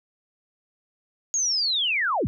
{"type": "linear sweep", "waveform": "sine", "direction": "down", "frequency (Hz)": [6700, 61.74], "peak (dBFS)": -21, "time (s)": [1.34, 2.27], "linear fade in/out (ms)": 0, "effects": []}